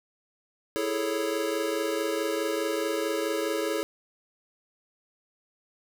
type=chord; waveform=square; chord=A major seventh; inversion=second; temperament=equal; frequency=329.6 / 415.3 / 440 / 554.4 Hz; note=E4 / G#4 / A4 / C#5; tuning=0 / 0 / 0 / 0 cents; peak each=-33 dBFS; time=0.76-3.83 s; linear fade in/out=0 ms; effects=none